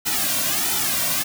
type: noise with flanger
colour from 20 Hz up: white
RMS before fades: -22 dBFS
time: 0.05-1.24 s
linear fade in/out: 20 ms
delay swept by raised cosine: 1.8 to 2.37 ms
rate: 1.5 Hz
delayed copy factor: -0.95
effects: none